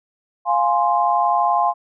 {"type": "chord", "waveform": "sine", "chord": "F minor", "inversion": "none", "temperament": "equal", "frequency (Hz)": [698.5, 830.6, 1046.5], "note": ["F5", "Ab5", "C6"], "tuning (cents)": [0, 0, 0], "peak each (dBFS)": -19, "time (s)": [0.45, 1.74], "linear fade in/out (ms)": 50, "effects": []}